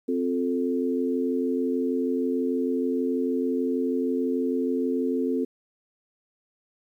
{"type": "chord", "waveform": "sine", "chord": "F major", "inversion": "second", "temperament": "equal with one note detuned", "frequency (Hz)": [261.6, 353.5, 440], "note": ["C4", "F4", "A4"], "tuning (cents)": [0, 21, 0], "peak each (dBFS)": [-25, -30, -28], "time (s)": [0.08, 5.45], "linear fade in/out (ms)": 10, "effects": ["10-bit"]}